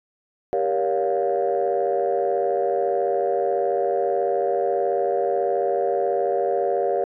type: chord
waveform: sine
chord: G half-diminished seventh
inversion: none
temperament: just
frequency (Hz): 392 / 470.4 / 564.5 / 705.6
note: G4 / Bb4 / Db5 / F5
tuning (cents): 0 / +16 / +31 / +18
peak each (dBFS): -24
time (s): 0.53-7.04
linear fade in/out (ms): 0
effects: tanh soft clip ceiling -12 dBFS